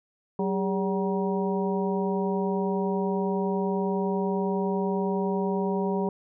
harmonic tone with a mistuned harmonic, 190 Hz, F#3, 46 cents sharp, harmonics 1 / 2 / 3 / 4 / 5, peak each -27 / -28 / -35 / -36 / -34 dBFS, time 0.39-6.09 s, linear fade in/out 2 ms, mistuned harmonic 2, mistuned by +96 cents, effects none

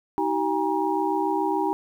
sine tone cluster, 315.6 / 382.6 / 814 / 947 Hz, D#4 / G4 / G#5 / A#5, +25 / -42 / -35 / +27 cents, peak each -27 dBFS, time 0.18-1.73 s, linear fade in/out 0 ms, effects 9-bit

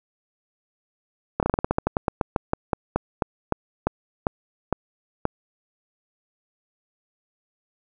slowing click train, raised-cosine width 1 ms, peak -6 dBFS, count 23, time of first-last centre 1.4-5.254 s, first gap 28 ms, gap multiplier 1.15, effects none

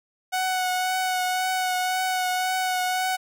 sawtooth tone with vibrato, 740 Hz, F#5, in tune, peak -19 dBFS, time 0.32-3.17 s, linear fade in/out 20 ms, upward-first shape triangle, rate 1.9 Hz, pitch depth 20 cents each way, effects none

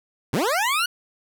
20% pulse linear sweep, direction up, 98.9 to 1480 Hz, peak -15 dBFS, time 0.33-0.86 s, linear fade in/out 5 ms, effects none

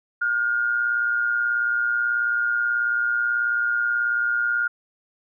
sine tone pair together, 1419.6 / 1538 Hz, F6 / G6, +28 / -33 cents, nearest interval minor second, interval 139 cents, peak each -20 / -29 dBFS, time 0.21-4.68 s, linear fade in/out 10 ms, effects none

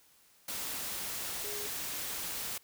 sine tone in noise, 415.3 Hz, G#4, in tune, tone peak -43 dBFS, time 1.44-1.67 s, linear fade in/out 5 ms, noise white, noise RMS -38 dBFS, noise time 0.48-2.58 s, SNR -8 dB, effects white hiss -64 dBFS RMS until 2.63 s

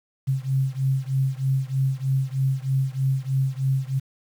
sine beating tone pair, 132.5 / 135.7 Hz, C3 / C#3, +22 / -36 cents, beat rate 3.2 Hz, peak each -23 / -24 dBFS, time 0.27-4 s, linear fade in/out 20 ms, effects 8-bit

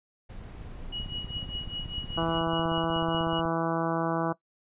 brown noise, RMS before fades -41 dBFS, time 0.29-2.4 s, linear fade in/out 10 ms
sine tone with tremolo, 2909 Hz, F#7, 30 cents flat, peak -32 dBFS, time 0.92-3.41 s, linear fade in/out 10 ms, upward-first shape triangle, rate 5 Hz, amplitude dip 95%
click train, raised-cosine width 5 ms, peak -28 dBFS, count 41, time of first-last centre 1-3.454 s, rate 16.3 Hz
harmonic tone, 165 Hz, E3, 2 cents sharp, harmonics 1 / 2 / 3 / 4 / 5 / 6 / 7 / 8 / 9, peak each -32 / -31 / -35 / -32 / -35 / -37 / -35 / -40 / -40 dBFS, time 2.17-4.33 s, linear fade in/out 10 ms
effects noise-tail reverb RT60 0.1 s tail -19 dB re dry + resampled to 8000 Hz

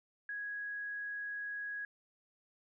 sine tone, 1661.2 Hz, G#6, in tune, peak -38 dBFS, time 0.29-1.85 s, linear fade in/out 2 ms, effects none

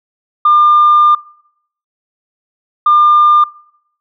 sine tone bursts at uneven times, 1200 Hz, D6, 37 cents sharp, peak -4 dBFS, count 2, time 0.45-1.15 / 2.86-3.44 s, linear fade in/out 5 ms, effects noise-tail reverb RT60 0.7 s tail -23 dB re dry + tanh soft clip ceiling -1 dBFS

